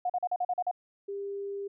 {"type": "tone bursts", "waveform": "sine", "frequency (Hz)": 721, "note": "F#5", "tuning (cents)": -45, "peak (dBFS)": -26, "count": 8, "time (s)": [0.05, 0.713], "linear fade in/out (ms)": 5, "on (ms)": 47, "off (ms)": 41}
{"type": "tone", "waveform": "sine", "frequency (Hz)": 399.2, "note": "G4", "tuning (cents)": 32, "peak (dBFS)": -33, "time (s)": [1.08, 1.68], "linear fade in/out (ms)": 10}
{"effects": []}